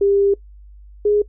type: tone pair in turn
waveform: sine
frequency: 399.2 / 415.1 Hz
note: G4 / G#4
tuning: +32 / -1 cents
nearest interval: minor second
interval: 67 cents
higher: second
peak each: -12 dBFS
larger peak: neither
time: 0.01-0.34 / 1.05-1.22 s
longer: first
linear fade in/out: 5 ms
effects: noise-tail reverb RT60 0.1 s tail -21 dB re dry + added 50 Hz sine -39 dBFS peak until 1.28 s